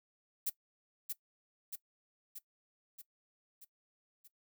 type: noise with echo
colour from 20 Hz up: violet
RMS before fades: -34 dBFS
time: 0.46-0.5 s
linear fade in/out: 10 ms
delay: 630 ms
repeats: 6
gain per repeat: -4 dB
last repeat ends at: 4.28 s
effects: noise-tail reverb RT60 0.1 s tail -19 dB re dry